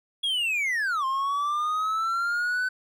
triangle linear two-way sweep, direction down then up, 3359 to 1050 to 1516 Hz, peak -22 dBFS, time 0.23-2.69 s, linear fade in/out 10 ms, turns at 1.05 s, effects none

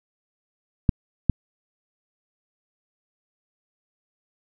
clicks, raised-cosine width 5 ms, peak -4 dBFS, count 2, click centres 0.892 / 1.297 s, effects none

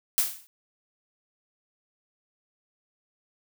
blue noise with exponential decay, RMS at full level -20 dBFS, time 0.18-0.47 s, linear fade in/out 0 ms, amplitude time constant 63 ms, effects none

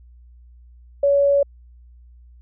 sine tone, 564 Hz, C#5, 30 cents sharp, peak -13 dBFS, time 1.03-1.43 s, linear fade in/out 5 ms, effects added 60 Hz sine -44 dBFS peak until 2.41 s

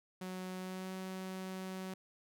sawtooth tone with pitch glide, 185 to 187.8 Hz, F#3 to F#3, 0 to +26 cents, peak -37 dBFS, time 0.21-1.94 s, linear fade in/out 5 ms, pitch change +26 cents, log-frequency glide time 0.57-0.93 s, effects none

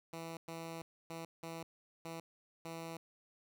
10% pulse tone bursts at uneven times, 164.81 Hz, E3, in tune, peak -35 dBFS, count 6, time 0.13-0.37 / 0.48-0.82 / 1.1-1.25 / 1.43-1.63 / 2.05-2.2 / 2.65-2.97 s, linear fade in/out 2 ms, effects none

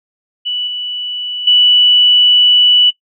sine tone with level steps, 2960 Hz, F#7, in tune, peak -15 / -18 / -5 dBFS, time 0.45-2.91 s, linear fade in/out 20 ms, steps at 0.67 / 1.47 s, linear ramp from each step 5 ms, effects noise-tail reverb RT60 0.1 s tail -19 dB re dry

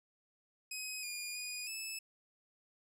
15% pulse tone with pitch steps, 2527 / 2428 / 2464 / 2614 Hz, D#7 / D#7 / D#7 / E7, +26 / -43 / -17 / -15 cents, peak -33 dBFS, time 0.71-1.99 s, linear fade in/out 5 ms, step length 320 ms, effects none

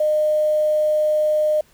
sine tone with quantisation, 610 Hz, D#5, 34 cents flat, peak -15 dBFS, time 0-1.61 s, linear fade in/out 5 ms, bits 7, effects pink hiss -55 dBFS RMS until 1.73 s

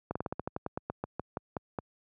slowing click train, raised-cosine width 1 ms, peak -19 dBFS, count 16, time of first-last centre 0.11-1.788 s, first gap 45 ms, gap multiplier 1.12, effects high-pass 80 Hz 12 dB/octave

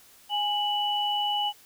sine tone pair together, 827 / 2960 Hz, G#5 / F#7, -8 / 0 cents, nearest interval octave + minor seventh, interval 2208 cents, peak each -27 dBFS, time 0.29-1.53 s, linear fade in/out 50 ms, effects white hiss -55 dBFS RMS until 1.65 s

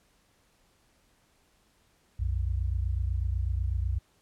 sine tone pair together, 61.5 / 89.56 Hz, B1 / F2, -7 / +44 cents, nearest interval perfect fifth, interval 651 cents, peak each -28 / -30 dBFS, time 2.19-3.99 s, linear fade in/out 10 ms, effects pink hiss -67 dBFS RMS until 4.21 s + low-pass 12000 Hz 12 dB/octave

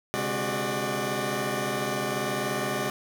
15% pulse tone cluster, 131.2 / 145.5 / 205.4 / 369.9 / 596 Hz, C3 / D3 / G#3 / F#4 / D5, +5 / -16 / -19 / 0 / +25 cents, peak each -28 / -34 / -26 / -26 / -26 dBFS, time 0.14-2.9 s, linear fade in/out 0 ms, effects none

